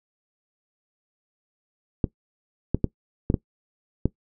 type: clicks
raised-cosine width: 3 ms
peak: -7 dBFS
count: 6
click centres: 2.042 / 2.746 / 2.843 / 3.301 / 3.342 / 4.056 s
effects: noise-tail reverb RT60 0.1 s tail -19 dB re dry